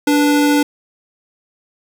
square tone pair together, 292.1 / 491.3 Hz, D4 / B4, -9 / -9 cents, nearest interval major sixth, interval 900 cents, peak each -12 / -21 dBFS, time 0.07-0.63 s, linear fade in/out 5 ms, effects 8-bit

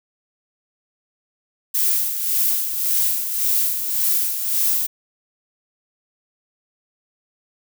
violet noise with tremolo, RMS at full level -18 dBFS, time 1.74-4.87 s, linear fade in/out 10 ms, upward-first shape sine, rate 1.8 Hz, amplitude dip 55%, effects none

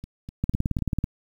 two click trains, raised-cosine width 5 ms, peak -24 / -11 dBFS, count 4 / 12, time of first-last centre 0.04-0.788 / 0.44-1.041 s, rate 4.01 / 18.3 Hz, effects 8-bit

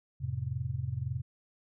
sine chord, F major, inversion none, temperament just, 87.31 / 109.13 / 130.96 Hz, F2 / A2 / C3, 0 / -14 / +2 cents, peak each -38 / -37 / -34 dBFS, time 0.2-1.22 s, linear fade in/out 20 ms, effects none

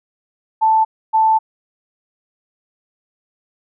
sine tone pair in turn, 881 / 881 Hz, A5 / A5, +2 / +2 cents, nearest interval unison, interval 0 cents, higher neither, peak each -10 dBFS, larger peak neither, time 0.61-0.85 / 1.13-1.39 s, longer second, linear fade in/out 20 ms, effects none

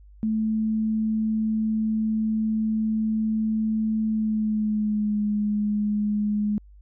sine tone with pitch glide, 218.7 to 208.8 Hz, A3 to G#3, -10 to +10 cents, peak -21 dBFS, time 0.23-6.58 s, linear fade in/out 0 ms, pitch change -80 cents, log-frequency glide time 4.07-5.21 s, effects added 50 Hz sine -46 dBFS peak until 6.81 s

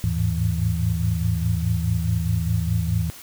sine tone cluster, 80 / 103.9 / 108.7 / 164.2 Hz, D#2 / G#2 / A2 / E3, +49 / +1 / -21 / -6 cents, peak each -25 dBFS, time 0.04-3.1 s, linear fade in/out 0 ms, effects white hiss -42 dBFS RMS until 3.22 s

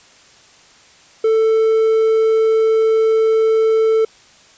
triangle tone, 443.2 Hz, A4, 13 cents sharp, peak -9 dBFS, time 1.24-4.05 s, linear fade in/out 5 ms, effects white hiss -47 dBFS RMS until 4.57 s + resampled to 16000 Hz

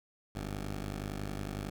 10% pulse tone pair together, 50.85 / 96 Hz, G#1 / G2, -36 / -36 cents, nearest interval major seventh, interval 1100 cents, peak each -29 / -36 dBFS, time 0.35-1.7 s, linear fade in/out 5 ms, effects none

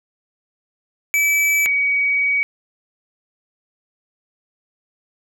square / sine tone pair in turn, 2303 / 2261 Hz, D7 / C#7, -34 / +34 cents, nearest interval unison, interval 32 cents, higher first, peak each -15 dBFS, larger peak neither, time 1.14-1.66 / 1.66-2.43 s, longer second, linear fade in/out 0 ms, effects none

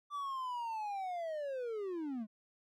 triangle linear sweep, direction down, 1174.7 to 204.2 Hz, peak -35 dBFS, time 0.1-2.27 s, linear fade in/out 50 ms, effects none

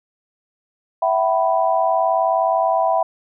sine chord, E suspended second, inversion none, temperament equal with one note detuned, 659.3 / 758.6 / 987.8 Hz, E5 / F#5 / B5, 0 / +43 / 0 cents, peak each -18 / -19 / -21 dBFS, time 1.02-3.03 s, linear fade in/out 5 ms, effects none

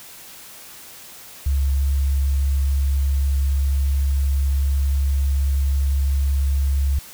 sine tone, 69 Hz, C#2, 7 cents flat, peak -16 dBFS, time 1.46-6.99 s, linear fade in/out 5 ms, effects white hiss -41 dBFS RMS until 7.13 s

